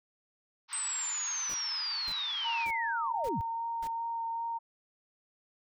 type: band-pass noise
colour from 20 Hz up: pink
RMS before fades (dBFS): -44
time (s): 0.68-2.68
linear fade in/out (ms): 50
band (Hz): 860 to 5600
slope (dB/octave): 96
type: linear sweep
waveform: sine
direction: down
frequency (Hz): 8280 to 61.5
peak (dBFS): -32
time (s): 0.73-3.41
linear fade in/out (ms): 0
type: noise bursts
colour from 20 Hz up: pink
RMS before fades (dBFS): -47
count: 5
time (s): 1.49-3.875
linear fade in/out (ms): 5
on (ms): 53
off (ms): 530
type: tone with vibrato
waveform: sine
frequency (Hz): 921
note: A#5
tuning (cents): -21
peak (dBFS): -32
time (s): 2.44-4.59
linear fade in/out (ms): 20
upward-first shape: sine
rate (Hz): 2.6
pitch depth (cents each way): 11
effects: none